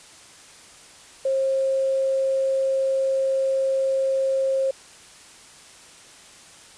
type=tone with quantisation; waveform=sine; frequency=535 Hz; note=C5; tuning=38 cents sharp; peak=-19 dBFS; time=1.25-4.71 s; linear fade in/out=5 ms; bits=8; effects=white hiss -47 dBFS RMS until 6.77 s + resampled to 22050 Hz